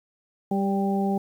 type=harmonic tone with a mistuned harmonic; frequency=197 Hz; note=G3; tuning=9 cents sharp; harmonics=1 / 2 / 3 / 4; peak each=-23 / -29 / -35 / -29 dBFS; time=0.51-1.18 s; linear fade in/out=5 ms; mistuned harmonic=3; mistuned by=-28 cents; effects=9-bit